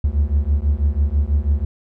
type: beating tone pair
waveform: triangle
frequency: 69.3 / 75.4 Hz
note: C#2 / D2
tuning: 0 / +46 cents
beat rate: 6.1 Hz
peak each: -16 dBFS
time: 0.04-1.65 s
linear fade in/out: 5 ms
effects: none